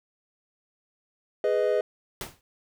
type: chord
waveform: triangle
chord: G# minor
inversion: none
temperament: just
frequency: 415.3 / 498.4 / 623 Hz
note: G#4 / B4 / D#5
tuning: 0 / +16 / +2 cents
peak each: -24 dBFS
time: 1.44-1.81 s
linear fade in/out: 2 ms
type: noise with exponential decay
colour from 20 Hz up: pink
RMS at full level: -31 dBFS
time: 2.21-2.41 s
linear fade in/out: 1 ms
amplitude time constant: 42 ms
effects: none